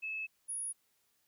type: tone pair in turn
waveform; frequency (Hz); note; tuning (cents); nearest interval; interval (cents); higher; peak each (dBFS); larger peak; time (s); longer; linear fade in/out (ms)
sine; 2600 / 10380; E7 / E9; -24 / -28; 2 octaves; 2396; second; -36 / -36; neither; 0.02-0.27 / 0.48-0.73; neither; 20
effects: white hiss -75 dBFS RMS until 1.27 s